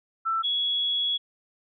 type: tone pair in turn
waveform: sine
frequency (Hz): 1332 / 3356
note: E6 / G#7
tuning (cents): +18 / +17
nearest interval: octave + major third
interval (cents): 1599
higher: second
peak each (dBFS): -23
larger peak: neither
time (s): 0.25-0.43 / 0.43-1.18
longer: second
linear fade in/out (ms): 20
effects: none